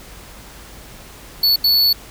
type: tone bursts at uneven times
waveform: square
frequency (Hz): 4435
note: C#8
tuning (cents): 0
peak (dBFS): -12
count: 2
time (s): 1.43-1.56 / 1.64-1.93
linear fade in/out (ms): 5
effects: added 50 Hz sine -43 dBFS peak until 2.1 s + pink hiss -40 dBFS RMS until 2.1 s